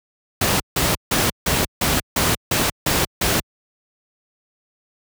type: noise bursts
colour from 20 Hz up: pink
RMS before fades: -18 dBFS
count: 9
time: 0.41-3.4 s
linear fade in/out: 5 ms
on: 190 ms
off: 160 ms
effects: high-pass 60 Hz 12 dB/octave